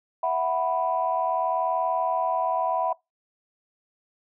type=chord; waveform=sine; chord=E suspended second; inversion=none; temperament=equal; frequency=659.3 / 740 / 987.8 Hz; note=E5 / F#5 / B5; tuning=0 / 0 / 0 cents; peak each=-26 dBFS; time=0.23-2.93 s; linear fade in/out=5 ms; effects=noise-tail reverb RT60 0.2 s tail -24 dB re dry + tanh soft clip ceiling -12 dBFS